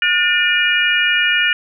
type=harmonic tone with a mistuned harmonic; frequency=480.7 Hz; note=B4; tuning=47 cents flat; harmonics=3 / 4 / 5 / 6; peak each=-18 / -18 / -18 / -18 dBFS; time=0.02-1.53 s; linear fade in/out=2 ms; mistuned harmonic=4; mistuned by=-120 cents; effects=none